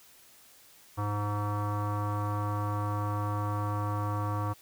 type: tone with low-pass filter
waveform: square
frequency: 103.5 Hz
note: G#2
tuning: 5 cents flat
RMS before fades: -31 dBFS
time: 0.97-4.54 s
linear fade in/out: 20 ms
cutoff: 1100 Hz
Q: 5.6
effects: white hiss -57 dBFS RMS until 4.61 s